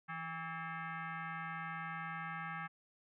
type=tone with frequency modulation; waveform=sine; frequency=164.81 Hz; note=E3; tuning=in tune; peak=-40 dBFS; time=0.08-2.68 s; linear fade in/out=20 ms; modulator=487 Hz; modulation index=3.9; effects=none